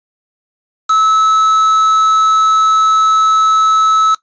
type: tone with quantisation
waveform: triangle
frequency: 1300 Hz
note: E6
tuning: 24 cents flat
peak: -6 dBFS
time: 0.89-4.15 s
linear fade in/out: 10 ms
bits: 3
effects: noise-tail reverb RT60 0.1 s tail -17 dB re dry + resampled to 16000 Hz